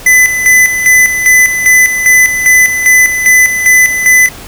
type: tone with tremolo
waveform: square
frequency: 2009 Hz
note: B6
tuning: 29 cents sharp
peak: -3 dBFS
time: 0.06-4.29 s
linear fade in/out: 5 ms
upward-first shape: square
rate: 2.5 Hz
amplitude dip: 60%
effects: pink hiss -29 dBFS RMS until 4.47 s